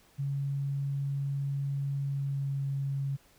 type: tone with pitch glide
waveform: sine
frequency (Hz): 139.4 to 138.04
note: C#3 to C#3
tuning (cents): +10 to -7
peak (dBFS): -29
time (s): 0.18-3.17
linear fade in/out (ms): 20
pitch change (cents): -17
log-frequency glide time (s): 1.99-2.65
effects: pink hiss -62 dBFS RMS until 3.38 s